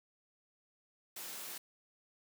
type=high-pass noise; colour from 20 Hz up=white; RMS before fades=-45 dBFS; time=1.16-1.58 s; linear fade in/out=5 ms; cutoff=190 Hz; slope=12 dB/octave; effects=none